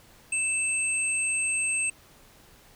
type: tone pair together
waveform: sine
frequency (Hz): 2637 / 8348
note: E7 / C9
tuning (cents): 0 / -5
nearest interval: octave + minor sixth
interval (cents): 1995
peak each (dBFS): -27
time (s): 0.32-1.9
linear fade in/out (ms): 5
effects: pink hiss -55 dBFS RMS until 2.75 s